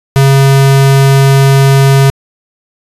square tone, 136.6 Hz, C#3, 25 cents flat, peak -4 dBFS, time 0.16-2.1 s, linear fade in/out 0 ms, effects resampled to 32000 Hz

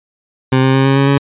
20% pulse tone with pitch steps, 130.81 / 132.56 / 134.33 / 136.13 / 137.95 / 139.79 Hz, C3 / C3 / C3 / C#3 / C#3 / C#3, 0 / +23 / +46 / -31 / -8 / +15 cents, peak -4 dBFS, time 0.52-1.18 s, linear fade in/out 5 ms, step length 110 ms, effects resampled to 8000 Hz

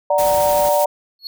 sine chord, D augmented, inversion none, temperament equal with one note detuned, 587.3 / 744.7 / 932.3 Hz, D5 / F#5 / A#5, 0 / +11 / 0 cents, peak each -15 / -21 / -19 dBFS, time 0.1-0.86 s, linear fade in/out 5 ms
blue noise with tremolo, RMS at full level -25 dBFS, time 0.18-0.85 s, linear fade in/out 5 ms, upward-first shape sine, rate 13 Hz, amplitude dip 25%
pink noise, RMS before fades -32 dBFS, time 0.19-0.69 s, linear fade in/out 0 ms
triangle tone with exponential growth, 4340 Hz, C#8, 37 cents flat, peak -21 dBFS, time 1.19-1.27 s, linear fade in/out 1 ms, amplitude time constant 17 ms
effects none

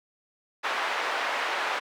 pink band-pass noise, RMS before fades -29 dBFS, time 0.63-1.8 s, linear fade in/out 20 ms, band 810 to 2300 Hz, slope 12 dB/octave, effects high-pass 300 Hz 12 dB/octave

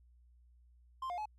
triangle tone with pitch steps, 1050 / 709 / 852 Hz, C6 / F5 / G#5, +6 / +26 / +44 cents, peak -35 dBFS, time 1.02-1.257 s, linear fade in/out 5 ms, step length 79 ms, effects added 60 Hz sine -61 dBFS peak until 1.38 s

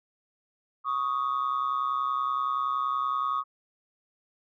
sine tone pair together, 1113.9 / 1244.5 Hz, C#6 / D#6, +8 / 0 cents, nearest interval major second, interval 192 cents, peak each -27 dBFS, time 0.84-3.44 s, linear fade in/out 50 ms, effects tanh soft clip ceiling -21 dBFS

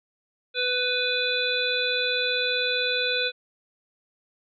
harmonic tone, 497.8 Hz, B4, 14 cents sharp, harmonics 1 / 3 / 5 / 7 / 8, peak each -29 / -29 / -29 / -29 / -29 dBFS, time 0.54-3.32 s, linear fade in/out 50 ms, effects none

